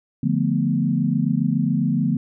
sine chord, B half-diminished seventh, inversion first, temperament equal, 146.83 / 174.61 / 220 / 246.9 Hz, D3 / F3 / A3 / B3, 0 / 0 / 0 / 0 cents, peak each -23 dBFS, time 0.23-2.17 s, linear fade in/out 5 ms, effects none

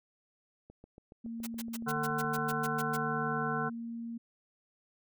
click train, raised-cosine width 2 ms, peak -38 dBFS, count 14, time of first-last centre 0.7-2.526 s, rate 7.12 Hz
sine tone with pitch glide, 230 to 231.9 Hz, A#3 to A#3, -23 to -9 cents, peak -37 dBFS, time 1.24-4.18 s, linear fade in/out 10 ms, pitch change +14 cents, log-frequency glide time 2.21-3.76 s
white noise bursts, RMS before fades -41 dBFS, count 11, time 1.43-2.97 s, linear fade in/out 10 ms, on 40 ms, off 110 ms
harmonic tone, 150 Hz, D3, 37 cents sharp, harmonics 1 / 3 / 5 / 7 / 9 / 10, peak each -38 / -38 / -38 / -38 / -38 / -38 dBFS, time 1.86-3.7 s, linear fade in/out 20 ms
effects none

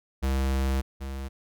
square tone pair in turn, 66.7 / 67.36 Hz, C2 / C#2, +34 / -49 cents, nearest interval unison, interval 17 cents, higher second, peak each -24 / -33 dBFS, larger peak first, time 0.22-0.82 / 1-1.29 s, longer first, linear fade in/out 20 ms, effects none

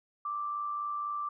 sine tone with amplitude modulation, 1174.7 Hz, D6, in tune, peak -30 dBFS, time 0.25-1.29 s, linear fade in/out 5 ms, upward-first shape sine, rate 104 Hz, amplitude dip 40%, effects none

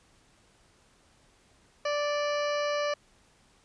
harmonic tone, 586 Hz, D5, 4 cents flat, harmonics 1 / 2 / 3 / 4 / 5 / 7 / 8 / 9 / 10, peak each -28 / -34 / -38 / -40 / -42 / -45 / -46 / -47 / -48 dBFS, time 1.85-2.94 s, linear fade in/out 5 ms, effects pink hiss -63 dBFS RMS until 3.64 s + resampled to 22050 Hz

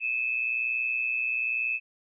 sine tone pair together, 2493 / 2614 Hz, D#7 / E7, +3 / -15 cents, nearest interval minor second, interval 82 cents, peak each -31 / -27 dBFS, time 0-1.8 s, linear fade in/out 50 ms, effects none

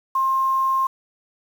sine tone with quantisation, 1062 Hz, C6, 25 cents sharp, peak -17 dBFS, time 0.15-0.87 s, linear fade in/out 5 ms, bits 7, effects none

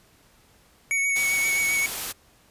square tone with vibrato, 2230 Hz, C#7, 10 cents sharp, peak -22 dBFS, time 0.91-1.86 s, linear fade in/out 0 ms, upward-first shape sine, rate 7.6 Hz, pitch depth 17 cents each way
white noise, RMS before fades -31 dBFS, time 1.15-2.13 s, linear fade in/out 20 ms
effects pink hiss -58 dBFS RMS until 2.5 s + resampled to 32000 Hz

